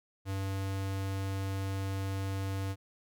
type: tone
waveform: square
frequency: 97 Hz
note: G2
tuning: 18 cents flat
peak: -33 dBFS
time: 0.25-2.76 s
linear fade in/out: 50 ms
effects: none